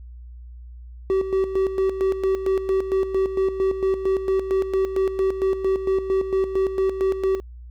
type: tone with tremolo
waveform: triangle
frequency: 383 Hz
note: G4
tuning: 40 cents flat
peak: -15 dBFS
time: 1.1-7.4 s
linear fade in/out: 0 ms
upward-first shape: square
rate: 4.4 Hz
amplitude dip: 65%
effects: added 60 Hz sine -37 dBFS peak until 7.7 s